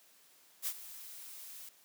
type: noise with ADSR envelope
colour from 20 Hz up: blue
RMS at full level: -34 dBFS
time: 0.62-1.69 s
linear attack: 49 ms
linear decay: 61 ms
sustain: -15 dB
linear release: 4 ms
effects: white hiss -64 dBFS RMS until 1.84 s + high-pass 200 Hz 12 dB/octave